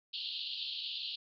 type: band-pass noise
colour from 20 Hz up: white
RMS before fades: -40 dBFS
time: 0.13-1.16 s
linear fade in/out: 10 ms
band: 2800 to 4500 Hz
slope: 96 dB/octave
effects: none